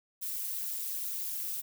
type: noise with amplitude modulation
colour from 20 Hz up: violet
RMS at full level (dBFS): -32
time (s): 0.21-1.62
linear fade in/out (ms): 20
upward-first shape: sine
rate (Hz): 200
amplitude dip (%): 90
effects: none